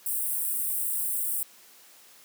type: high-pass noise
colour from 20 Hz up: white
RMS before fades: -29 dBFS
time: 0.06-1.43 s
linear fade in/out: 2 ms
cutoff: 8100 Hz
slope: 96 dB/octave
effects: white hiss -54 dBFS RMS until 2.24 s + high-pass 200 Hz 12 dB/octave